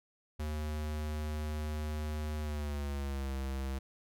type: tone with pitch glide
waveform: square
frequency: 76.1 to 67.02 Hz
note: D#2 to C2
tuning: -38 to +42 cents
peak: -35 dBFS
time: 0.39-3.79 s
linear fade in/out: 10 ms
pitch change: -220 cents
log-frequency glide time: 2.4-3.33 s
effects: none